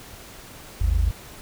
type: tone pair together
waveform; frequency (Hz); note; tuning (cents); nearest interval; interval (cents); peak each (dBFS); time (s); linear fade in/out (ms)
sine; 52.73 / 79; G#1 / D#2; +27 / +27; perfect fifth; 700; -18 / -20; 0.81-1.11; 5
effects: tanh soft clip ceiling -13 dBFS + pink hiss -43 dBFS RMS until 1.41 s